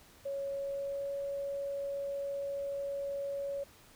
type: tone with pitch glide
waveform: sine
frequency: 554.4 to 559.2 Hz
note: C#5 to C#5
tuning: 0 to +15 cents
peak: -34 dBFS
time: 0.25-3.64 s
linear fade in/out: 10 ms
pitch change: +15 cents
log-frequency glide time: 0.53-1.13 s
effects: pink hiss -59 dBFS RMS until 3.95 s